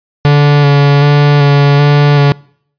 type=tone with vibrato; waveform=45% pulse; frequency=143.9 Hz; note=D3; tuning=35 cents flat; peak=-4 dBFS; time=0.25-2.32 s; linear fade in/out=0 ms; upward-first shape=square; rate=1.3 Hz; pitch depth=16 cents each way; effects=noise-tail reverb RT60 0.6 s tail -25 dB re dry + resampled to 11025 Hz